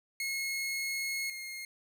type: tone pair in turn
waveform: sawtooth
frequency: 2169 / 2140 Hz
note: C#7 / C7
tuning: -38 / +38 cents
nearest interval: unison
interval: 24 cents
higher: first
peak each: -29 / -36 dBFS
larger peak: first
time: 0.2-1.3 / 1.3-1.65 s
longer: first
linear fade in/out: 2 ms
effects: none